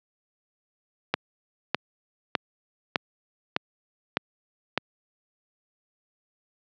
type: click train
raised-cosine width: 0.3 ms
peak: -5 dBFS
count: 7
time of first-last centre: 1.14-4.776 s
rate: 1.65 Hz
effects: high-pass 150 Hz 12 dB/octave + low-pass 5000 Hz 12 dB/octave